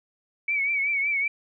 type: tone with vibrato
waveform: sine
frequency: 2268 Hz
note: C#7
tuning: 39 cents sharp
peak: -22 dBFS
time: 0.48-1.28 s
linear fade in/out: 5 ms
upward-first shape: triangle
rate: 5.3 Hz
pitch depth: 78 cents each way
effects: none